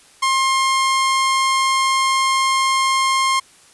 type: tone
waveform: sawtooth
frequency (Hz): 1064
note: C6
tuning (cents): +29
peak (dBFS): -11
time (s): 0.22-3.4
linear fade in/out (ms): 10
effects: white hiss -49 dBFS RMS until 3.73 s + resampled to 24000 Hz